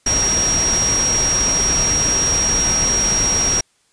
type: tone in noise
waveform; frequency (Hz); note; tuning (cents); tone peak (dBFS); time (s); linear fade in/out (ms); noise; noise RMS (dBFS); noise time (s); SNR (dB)
sine; 5640; F8; +16; -15; 0.06-3.61; 5; pink; -22; 0.06-3.61; +4
effects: white hiss -60 dBFS RMS until 3.92 s + resampled to 22050 Hz